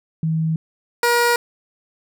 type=tone pair in turn; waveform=sine / 15% pulse; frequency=160.3 / 476.8 Hz; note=E3 / A#4; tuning=-48 / +39 cents; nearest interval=octave + perfect fifth; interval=1887 cents; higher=second; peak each=-17 / -8 dBFS; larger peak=second; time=0.23-0.56 / 1.03-1.36 s; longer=neither; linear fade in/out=2 ms; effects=none